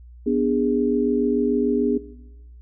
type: chord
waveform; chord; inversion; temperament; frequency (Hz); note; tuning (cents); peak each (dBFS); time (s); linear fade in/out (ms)
sine; G# diminished; first; equal with one note detuned; 246.9 / 293.7 / 409.8; B3 / D4 / G#4; 0 / 0 / -23; -21 / -23 / -23; 0.26-1.98; 10
effects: noise-tail reverb RT60 1.0 s tail -18 dB re dry + added 60 Hz sine -41 dBFS peak until 2.61 s